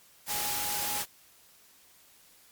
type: tone in noise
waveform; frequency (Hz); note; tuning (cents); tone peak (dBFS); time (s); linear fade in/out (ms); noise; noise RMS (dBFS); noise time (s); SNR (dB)
sine; 829; G#5; -3; -38; 0.27-1.04; 50; white; -32; 0.26-1.06; -9
effects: white hiss -59 dBFS RMS until 2.51 s + MP3 96 kbps